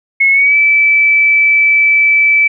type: tone with pitch glide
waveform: sine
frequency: 2182 to 2312 Hz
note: C#7 to D7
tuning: -28 to -28 cents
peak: -6 dBFS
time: 0.2-2.48 s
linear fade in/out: 10 ms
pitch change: +100 cents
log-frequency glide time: 0.31-0.56 s
effects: none